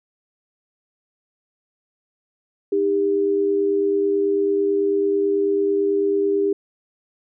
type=tone pair together; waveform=sine; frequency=310.1 / 399.2 Hz; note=D#4 / G4; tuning=-6 / +32 cents; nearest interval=major third; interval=438 cents; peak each=-25 / -17 dBFS; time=2.72-6.53 s; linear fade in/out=5 ms; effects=none